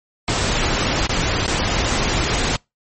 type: noise with dropouts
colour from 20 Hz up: pink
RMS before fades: -19 dBFS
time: 0.28-2.56 s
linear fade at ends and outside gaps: 0 ms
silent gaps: 1.069-1.094 / 1.463-1.479 s
effects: noise-tail reverb RT60 0.2 s tail -25 dB re dry + MP3 32 kbps